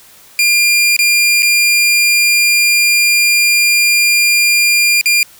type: tone with dropouts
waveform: sawtooth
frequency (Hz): 2400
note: D7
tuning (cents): +37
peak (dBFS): -5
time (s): 0.39-5.23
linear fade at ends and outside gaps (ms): 1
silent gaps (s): 0.965-0.99 / 1.423-1.429 / 5.012-5.058
effects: white hiss -42 dBFS RMS until 5.39 s